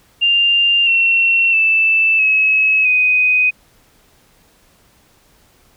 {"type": "tone with pitch steps", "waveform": "sine", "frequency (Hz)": [2794, 2718, 2643, 2571, 2501], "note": ["F7", "F7", "E7", "E7", "D#7"], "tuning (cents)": [0, -48, 4, -44, 8], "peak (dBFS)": -10, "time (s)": [0.21, 3.51], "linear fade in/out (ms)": 20, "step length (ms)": 660, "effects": ["pink hiss -53 dBFS RMS until 5.76 s"]}